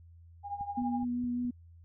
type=tone with tremolo; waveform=sine; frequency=811 Hz; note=G#5; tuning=41 cents flat; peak=-31 dBFS; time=0.43-1.05 s; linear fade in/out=50 ms; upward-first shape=triangle; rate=12 Hz; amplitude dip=85%
type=click train; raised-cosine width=5 ms; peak=-36 dBFS; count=5; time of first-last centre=0.61-1.45 s; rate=4.76 Hz
type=tone with vibrato; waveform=sine; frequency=244.1 Hz; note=B3; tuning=20 cents flat; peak=-30 dBFS; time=0.77-1.51 s; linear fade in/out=10 ms; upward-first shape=triangle; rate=5 Hz; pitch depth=14 cents each way
effects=added 84 Hz sine -52 dBFS peak until 1.84 s